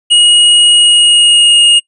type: tone with pitch glide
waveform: square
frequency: 2887 to 2855 Hz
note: F#7 to F7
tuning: -43 to +37 cents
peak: -4 dBFS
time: 0.1-1.8 s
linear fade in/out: 20 ms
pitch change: -20 cents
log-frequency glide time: 0.76-1.63 s
effects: noise-tail reverb RT60 0.1 s tail -22 dB re dry + resampled to 24000 Hz